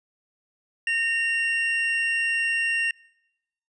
triangle tone pair together, 1838 / 2760 Hz, A#6 / F7, -25 / -21 cents, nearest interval perfect fifth, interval 704 cents, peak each -23 dBFS, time 0.87-2.91 s, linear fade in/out 2 ms, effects noise-tail reverb RT60 0.9 s tail -25 dB re dry + resampled to 22050 Hz

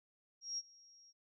sine tone with ADSR envelope, 5600 Hz, F8, 4 cents sharp, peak -36 dBFS, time 0.41-1.13 s, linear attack 170 ms, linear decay 37 ms, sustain -24 dB, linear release 36 ms, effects none

